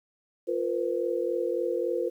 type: chord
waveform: sine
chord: F suspended fourth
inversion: none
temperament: equal with one note detuned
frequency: 349.2 / 466.2 / 509.8 Hz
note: F4 / Bb4 / C5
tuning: 0 / 0 / -45 cents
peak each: -30 dBFS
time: 0.47-2.1 s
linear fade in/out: 20 ms
effects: 10-bit